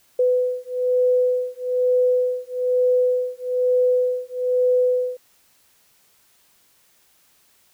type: beating tone pair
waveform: sine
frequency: 500 / 501.1 Hz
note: B4 / B4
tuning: +21 / +25 cents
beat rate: 1.1 Hz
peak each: -20 dBFS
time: 0.19-5.17 s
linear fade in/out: 5 ms
effects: white hiss -59 dBFS RMS until 7.73 s